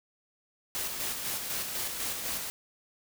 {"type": "noise with tremolo", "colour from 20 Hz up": "white", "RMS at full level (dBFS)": -33, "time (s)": [0.75, 2.5], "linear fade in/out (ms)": 0, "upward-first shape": "square", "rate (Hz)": 4, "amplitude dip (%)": 35, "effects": []}